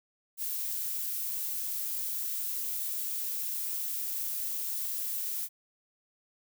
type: noise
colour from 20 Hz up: violet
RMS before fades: -34 dBFS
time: 0.37-5.49 s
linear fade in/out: 50 ms
effects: none